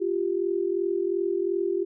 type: tone pair together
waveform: sine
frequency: 349.2 / 392 Hz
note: F4 / G4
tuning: 0 / 0 cents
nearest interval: major second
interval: 200 cents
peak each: -26 dBFS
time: 0-1.85 s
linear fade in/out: 20 ms
effects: none